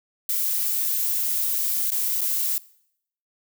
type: noise with dropouts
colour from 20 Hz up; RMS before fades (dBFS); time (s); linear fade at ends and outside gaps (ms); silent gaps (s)
violet; -24; 0.29-2.58; 2; 1.905-1.918 / 2.209-2.215
effects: noise-tail reverb RT60 0.7 s tail -21 dB re dry